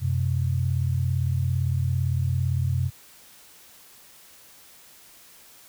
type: tone pair together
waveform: sine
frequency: 91 / 128.7 Hz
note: F#2 / C3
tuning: -28 / -28 cents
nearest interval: tritone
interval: 600 cents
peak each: -24 dBFS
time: 0-2.91 s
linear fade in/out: 50 ms
effects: white hiss -51 dBFS RMS until 5.68 s